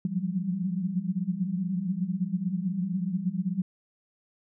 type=tone cluster; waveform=sine; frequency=172.1 / 180.8 / 187.3 / 196.9 Hz; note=F3 / F#3 / F#3 / G3; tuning=-25 / -40 / +21 / +8 cents; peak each=-32 / -32 / -35 / -31 dBFS; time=0.05-3.62 s; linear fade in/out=2 ms; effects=none